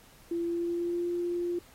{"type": "tone with pitch glide", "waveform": "sine", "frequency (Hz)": [340, 348.8], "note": ["F4", "F4"], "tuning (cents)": [-46, -2], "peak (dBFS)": -28, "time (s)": [0.31, 1.59], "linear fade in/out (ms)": 5, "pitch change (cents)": 44, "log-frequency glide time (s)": [0.42, 1.11], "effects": ["pink hiss -57 dBFS RMS until 1.74 s", "AAC 48 kbps"]}